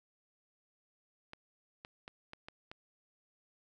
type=clicks; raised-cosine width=0.3 ms; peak=-30 dBFS; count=6; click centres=1.334 / 1.849 / 2.079 / 2.334 / 2.485 / 2.715 s; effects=none